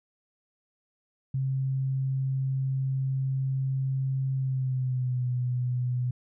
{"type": "tone with pitch glide", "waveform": "sine", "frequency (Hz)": [133.4, 124.47], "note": ["C3", "B2"], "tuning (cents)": [34, 14], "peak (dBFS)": -25, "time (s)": [1.34, 6.11], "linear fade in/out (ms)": 5, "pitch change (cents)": -120, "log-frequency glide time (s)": [4.34, 5.27], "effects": []}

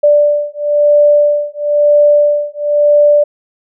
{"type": "beating tone pair", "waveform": "sine", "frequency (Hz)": [587.3, 588.3], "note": ["D5", "D5"], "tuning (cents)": [0, 3], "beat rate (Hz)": 1, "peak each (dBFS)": -10, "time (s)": [0.03, 3.24], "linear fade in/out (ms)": 10, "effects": []}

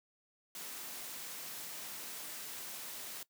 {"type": "noise", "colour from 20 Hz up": "white", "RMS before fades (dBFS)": -45, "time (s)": [0.55, 3.23], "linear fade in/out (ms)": 2, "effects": ["noise-tail reverb RT60 0.1 s tail -19 dB re dry", "high-pass 150 Hz 12 dB/octave"]}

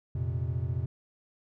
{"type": "chord", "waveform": "triangle", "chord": "F suspended fourth", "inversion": "none", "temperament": "equal", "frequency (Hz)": [87.31, 116.54, 130.81], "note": ["F2", "Bb2", "C3"], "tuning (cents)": [0, 0, 0], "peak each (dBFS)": -31, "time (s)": [0.15, 0.86], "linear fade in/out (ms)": 5, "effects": []}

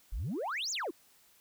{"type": "exponential two-way sweep", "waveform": "sine", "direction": "up then down", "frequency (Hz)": [37.04, 7459, 281.2], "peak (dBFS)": -31, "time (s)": [0.12, 0.91], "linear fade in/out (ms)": 10, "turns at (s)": 0.71, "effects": ["tanh soft clip ceiling -31 dBFS", "white hiss -64 dBFS RMS until 1.4 s"]}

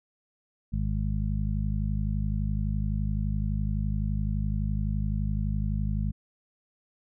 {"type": "harmonic tone", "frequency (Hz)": 51.8, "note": "G#1", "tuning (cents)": -4, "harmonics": [1, 2, 3, 4], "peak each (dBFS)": [-28, -31, -33, -34], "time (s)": [0.72, 6.12], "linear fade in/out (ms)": 20, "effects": []}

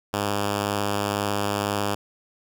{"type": "tone", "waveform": "5% pulse", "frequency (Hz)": 102, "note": "G#2", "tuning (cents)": -31, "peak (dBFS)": -12, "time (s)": [0.13, 1.95], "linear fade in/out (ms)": 10, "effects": []}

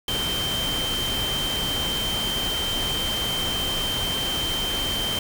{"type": "tone in noise", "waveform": "sine", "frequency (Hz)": 3126, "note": "G7", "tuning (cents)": -6, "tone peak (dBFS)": -25, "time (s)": [0.08, 5.19], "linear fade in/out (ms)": 2, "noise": "pink", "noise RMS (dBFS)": -29, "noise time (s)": [0.08, 5.19], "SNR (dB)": 1, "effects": []}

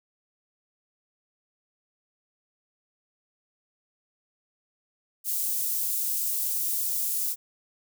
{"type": "high-pass noise", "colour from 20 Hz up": "white", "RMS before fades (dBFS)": -28, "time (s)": [5.24, 7.36], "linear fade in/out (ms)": 50, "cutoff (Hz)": 9100, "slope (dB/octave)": 12, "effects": []}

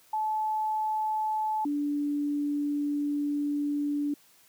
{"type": "tone pair in turn", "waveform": "sine", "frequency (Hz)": [865, 290.5], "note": ["A5", "D4"], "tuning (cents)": [-30, -19], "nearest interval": "octave + perfect fifth", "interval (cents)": 1889, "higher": "first", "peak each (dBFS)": -26, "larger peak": "neither", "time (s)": [[0.13, 1.65], [1.65, 4.14]], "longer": "second", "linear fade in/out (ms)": 5, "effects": ["white hiss -60 dBFS RMS until 4.48 s", "high-pass 100 Hz 12 dB/octave"]}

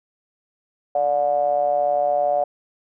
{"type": "ring-modulated tone", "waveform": "triangle", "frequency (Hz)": 68.8, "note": "C#2", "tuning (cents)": -12, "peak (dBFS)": -12, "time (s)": [0.95, 2.44], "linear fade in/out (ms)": 5, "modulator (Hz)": 653, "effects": []}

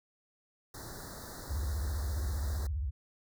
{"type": "band-stop noise", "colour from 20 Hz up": "pink", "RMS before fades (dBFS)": -45, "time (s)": [0.74, 2.67], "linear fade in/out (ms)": 5, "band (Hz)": [1900, 3800], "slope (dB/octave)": 96}
{"type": "tone with vibrato", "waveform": "sine", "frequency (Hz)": 71.1, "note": "C#2", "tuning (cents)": 45, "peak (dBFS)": -31, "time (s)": [1.49, 2.91], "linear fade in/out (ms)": 20, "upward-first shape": "sine", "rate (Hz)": 15, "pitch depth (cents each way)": 300}
{"effects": []}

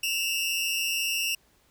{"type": "tone pair together", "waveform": "sawtooth", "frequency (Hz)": [2653, 2827], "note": ["E7", "F7"], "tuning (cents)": [10, 20], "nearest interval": "minor second", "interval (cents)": 110, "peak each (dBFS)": [-26, -25], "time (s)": [0.03, 1.35], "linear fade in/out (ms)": 5, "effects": ["pink hiss -64 dBFS RMS until 1.7 s"]}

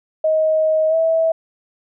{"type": "tone with pitch glide", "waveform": "sine", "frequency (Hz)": [629, 650.8], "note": ["D#5", "E5"], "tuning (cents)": [19, -22], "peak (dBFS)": -13, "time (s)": [0.24, 1.32], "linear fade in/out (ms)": 5, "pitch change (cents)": 59, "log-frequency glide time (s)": [0.89, 0.95], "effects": []}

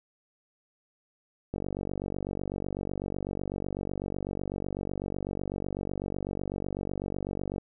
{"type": "click train", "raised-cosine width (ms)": 2, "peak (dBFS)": -19, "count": 291, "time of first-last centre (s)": [1.54, 7.582], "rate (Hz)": 48, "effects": []}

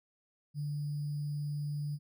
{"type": "tone with sample-and-hold", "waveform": "sine", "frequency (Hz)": 146.83, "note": "D3", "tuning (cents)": 0, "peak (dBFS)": -33, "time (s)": [0.54, 1.99], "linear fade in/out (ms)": 50, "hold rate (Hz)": 4900, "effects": []}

